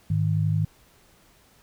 sine tone pair together, 103.83 / 155.57 Hz, G#2 / D#3, 0 / 0 cents, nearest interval perfect fifth, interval 700 cents, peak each -23 dBFS, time 0.1-0.65 s, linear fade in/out 5 ms, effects pink hiss -58 dBFS RMS until 1.62 s

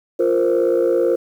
sine chord, F suspended fourth, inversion none, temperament just, 349.2 / 465.6 / 523.8 Hz, F4 / Bb4 / C5, 0 / -2 / +2 cents, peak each -17 dBFS, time 0.19-1.16 s, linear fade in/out 10 ms, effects tanh soft clip ceiling -9 dBFS + 8-bit

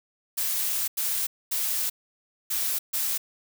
blue noise bursts at uneven times, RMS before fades -27 dBFS, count 5, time 0.37-0.88 / 0.97-1.27 / 1.51-1.9 / 2.5-2.79 / 2.93-3.18 s, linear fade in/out 10 ms, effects none

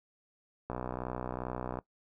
click train, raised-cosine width 1 ms, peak -22 dBFS, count 69, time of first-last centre 0.7-1.788 s, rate 62.5 Hz, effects noise-tail reverb RT60 0.1 s tail -19 dB re dry

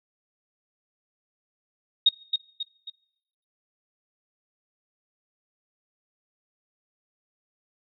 sine tone with echo, 3729 Hz, A#7, in tune, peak -13 dBFS, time 2.06-2.09 s, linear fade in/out 5 ms, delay 270 ms, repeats 3, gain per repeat -7 dB, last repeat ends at 2.9 s, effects noise-tail reverb RT60 0.9 s tail -25 dB re dry

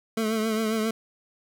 25% pulse tone with vibrato, 220 Hz, A3, in tune, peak -20 dBFS, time 0.17-0.91 s, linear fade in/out 5 ms, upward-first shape triangle, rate 7.4 Hz, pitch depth 52 cents each way, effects none

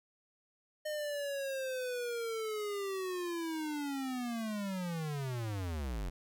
square linear sweep, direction down, 612 to 41.2 Hz, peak -36 dBFS, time 0.85-6.1 s, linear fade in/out 10 ms, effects 13-bit

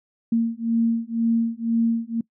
sine beating tone pair, 228.7 / 230.7 Hz, A#3 / A#3, -33 / -18 cents, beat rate 2 Hz, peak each -22 dBFS, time 0.32-2.21 s, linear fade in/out 5 ms, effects noise-tail reverb RT60 0.1 s tail -23 dB re dry

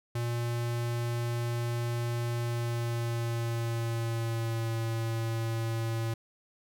square tone with pitch glide, 118.7 to 113.93 Hz, A#2 to A#2, +32 to -39 cents, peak -30 dBFS, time 0.15-6.14 s, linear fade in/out 5 ms, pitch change -71 cents, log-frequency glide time 2.41-4.73 s, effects none

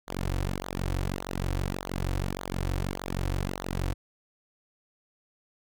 sawtooth tone with flanger, 46.32 Hz, F#1, 3 cents sharp, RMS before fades -31 dBFS, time 0.07-3.94 s, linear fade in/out 20 ms, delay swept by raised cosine 0.37 to 4.97 ms, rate 1.7 Hz, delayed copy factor -0.9, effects none

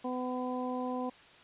harmonic tone, 251.8 Hz, B3, 34 cents sharp, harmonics 1 / 2 / 3 / 4, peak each -35 / -38 / -40 / -41 dBFS, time 0.04-1.1 s, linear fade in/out 10 ms, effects white hiss -56 dBFS RMS until 1.43 s + resampled to 8000 Hz

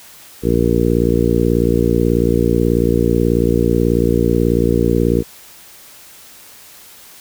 harmonic tone, 58.3 Hz, A#1, 1 cent sharp, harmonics 1 / 2 / 3 / 4 / 5 / 6 / 7 / 8, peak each -20 / -20 / -20 / -20 / -20 / -20 / -20 / -20 dBFS, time 0.42-5.24 s, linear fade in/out 50 ms, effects white hiss -41 dBFS RMS until 7.2 s

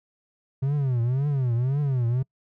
triangle tone with vibrato, 130.81 Hz, C3, in tune, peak -19 dBFS, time 0.62-2.23 s, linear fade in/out 10 ms, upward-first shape triangle, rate 1.9 Hz, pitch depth 230 cents each way, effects noise-tail reverb RT60 0.1 s tail -26 dB re dry

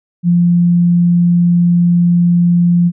sine tone, 173.8 Hz, F3, 8 cents flat, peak -7 dBFS, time 0.23-2.92 s, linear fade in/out 50 ms, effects none

